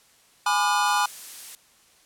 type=chord; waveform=square; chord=G# diminished seventh; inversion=none; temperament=just; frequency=830.6 / 996.7 / 1196.1 / 1435.3 Hz; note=G#5 / B5 / D6 / F6; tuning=0 / +16 / +31 / +47 cents; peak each=-25 / -26 / -27 / -28 dBFS; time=0.46-1.06 s; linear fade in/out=5 ms
type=noise; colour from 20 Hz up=blue; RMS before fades=-37 dBFS; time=0.86-1.55 s; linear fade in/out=0 ms
effects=white hiss -58 dBFS RMS until 2.05 s + low-pass 11000 Hz 12 dB/octave